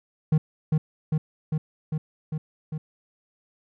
triangle tone with echo, 155.4 Hz, D#3, 2 cents flat, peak -14 dBFS, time 0.32-0.38 s, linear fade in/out 5 ms, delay 400 ms, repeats 6, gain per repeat -2 dB, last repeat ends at 2.78 s, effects none

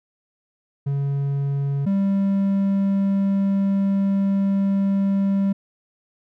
triangle tone pair in turn, 140 / 196.57 Hz, C#3 / G3, +18 / +5 cents, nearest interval tritone, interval 587 cents, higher second, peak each -18 / -15 dBFS, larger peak second, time 0.86-1.86 / 1.86-5.53 s, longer second, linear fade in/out 10 ms, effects none

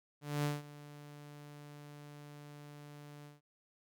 sawtooth tone with ADSR envelope, 146.5 Hz, D3, 4 cents flat, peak -27 dBFS, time 0.21-3.41 s, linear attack 230 ms, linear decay 180 ms, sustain -19 dB, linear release 160 ms, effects none

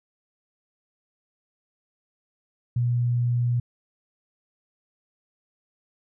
sine tone, 121 Hz, B2, 35 cents flat, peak -20 dBFS, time 2.76-3.6 s, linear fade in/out 5 ms, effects none

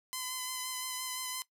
5% pulse tone with vibrato, 1020 Hz, C6, 44 cents flat, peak -24 dBFS, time 0.13-1.42 s, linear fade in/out 0 ms, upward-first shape sine, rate 5.8 Hz, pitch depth 17 cents each way, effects noise-tail reverb RT60 0.1 s tail -18 dB re dry

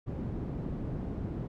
white low-pass noise, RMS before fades -36 dBFS, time 0.06-1.48 s, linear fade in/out 20 ms, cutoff 210 Hz, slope 12 dB/octave, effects none

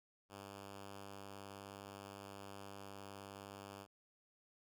5% pulse tone, 99.4 Hz, G2, 25 cents sharp, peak -39 dBFS, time 0.29-3.87 s, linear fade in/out 50 ms, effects none

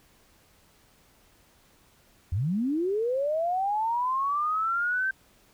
sine linear sweep, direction up, 77.78 to 1568 Hz, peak -24 dBFS, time 2.32-5.11 s, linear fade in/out 5 ms, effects pink hiss -61 dBFS RMS until 5.53 s

